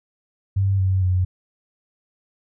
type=tone with pitch steps; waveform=sine; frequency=97.6 / 94.55 / 91.59 Hz; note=G2 / F#2 / F#2; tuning=-7 / +38 / -17 cents; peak=-16 dBFS; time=0.56-1.25 s; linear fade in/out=10 ms; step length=230 ms; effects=none